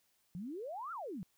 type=exponential two-way sweep; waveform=sine; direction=up then down; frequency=162.9 to 1416 to 162.9 Hz; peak=-40 dBFS; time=0.35-1.23 s; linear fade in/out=0 ms; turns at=0.92 s; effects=white hiss -75 dBFS RMS until 1.37 s